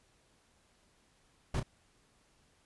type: noise with echo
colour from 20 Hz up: brown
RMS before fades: -32 dBFS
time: 1.54-1.6 s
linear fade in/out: 5 ms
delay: 31 ms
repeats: 1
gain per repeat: -8 dB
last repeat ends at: 1.631 s
effects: pink hiss -69 dBFS RMS until 2.65 s + resampled to 24000 Hz